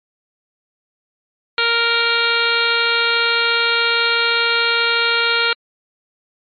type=harmonic tone; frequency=466.2 Hz; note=A#4; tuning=in tune; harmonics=1 / 2 / 3 / 4 / 5 / 6 / 7 / 8 / 9; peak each=-24 / -27 / -18 / -27 / -21 / -24 / -25 / -24 / -23 dBFS; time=1.58-5.53 s; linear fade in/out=2 ms; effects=MP3 32 kbps